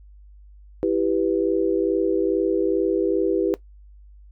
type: chord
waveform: sine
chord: E minor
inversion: none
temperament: equal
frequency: 329.6 / 392 / 493.9 Hz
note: E4 / G4 / B4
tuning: 0 / 0 / 0 cents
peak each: -22 / -22 / -24 dBFS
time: 0.83-3.54 s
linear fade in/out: 0 ms
effects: noise-tail reverb RT60 0.1 s tail -17 dB re dry + added 50 Hz sine -44 dBFS peak until 4.31 s